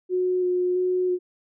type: tone with vibrato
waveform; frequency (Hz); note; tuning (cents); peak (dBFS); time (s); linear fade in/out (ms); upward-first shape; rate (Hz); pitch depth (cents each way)
sine; 363.1; F#4; -33; -20; 0.09-1.19; 50; square; 1.5; 11
effects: none